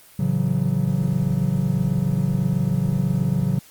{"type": "chord", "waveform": "triangle", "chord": "F# minor seventh", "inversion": "first", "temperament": "just", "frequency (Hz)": [111, 138.75, 166.5, 185], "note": ["A2", "C#3", "E3", "F#3"], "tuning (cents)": [16, 2, 18, 0], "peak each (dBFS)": [-26, -20, -24, -21], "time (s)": [0.19, 3.59], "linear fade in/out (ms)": 5, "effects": ["white hiss -49 dBFS RMS until 3.7 s", "Opus 24 kbps"]}